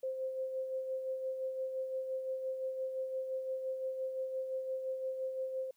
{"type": "tone with tremolo", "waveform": "sine", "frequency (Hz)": 523.3, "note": "C5", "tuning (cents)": 0, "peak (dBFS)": -33, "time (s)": [0.03, 5.71], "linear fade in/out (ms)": 5, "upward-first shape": "sine", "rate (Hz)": 5.8, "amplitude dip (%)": 45, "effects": ["white hiss -75 dBFS RMS until 5.76 s"]}